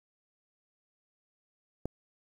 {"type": "click", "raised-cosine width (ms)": 2, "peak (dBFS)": -20, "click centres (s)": 1.856, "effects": ["9-bit"]}